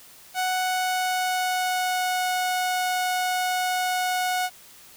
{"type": "tone with pitch glide", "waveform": "sawtooth", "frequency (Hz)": [740, 733.2], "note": ["F#5", "F#5"], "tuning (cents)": [0, -16], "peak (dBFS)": -19, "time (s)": [0.34, 4.5], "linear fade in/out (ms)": 50, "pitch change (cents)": -16, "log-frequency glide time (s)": [0.54, 2.29], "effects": ["white hiss -49 dBFS RMS until 4.96 s"]}